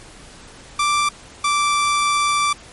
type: tone pair in turn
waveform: sawtooth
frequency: 1175 / 1169.7 Hz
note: D6 / D6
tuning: +1 / -7 cents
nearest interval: unison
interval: 8 cents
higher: first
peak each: -12 dBFS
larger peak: neither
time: 0.79-1.09 / 1.44-2.53 s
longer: second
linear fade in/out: 5 ms
effects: pink hiss -42 dBFS RMS until 2.72 s + MP3 48 kbps